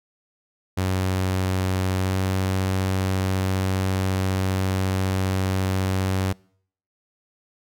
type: tone with pitch glide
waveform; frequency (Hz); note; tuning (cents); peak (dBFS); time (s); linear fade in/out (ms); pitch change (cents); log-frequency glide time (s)
sawtooth; 93.6 to 94.69; F#2 to F#2; +20 to +41; -17; 0.77-6.33; 10; +21; 2-2.16
effects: noise-tail reverb RT60 0.6 s tail -25 dB re dry